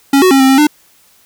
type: tone with pitch steps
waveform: square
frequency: 276.4 / 371 / 271 / 264.9 / 267.6 / 299.2 Hz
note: C#4 / F#4 / C#4 / C4 / C4 / D4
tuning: -5 / +5 / -39 / +22 / +39 / +32 cents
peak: -6 dBFS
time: 0.13-0.67 s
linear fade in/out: 5 ms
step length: 90 ms
effects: white hiss -49 dBFS RMS until 1.25 s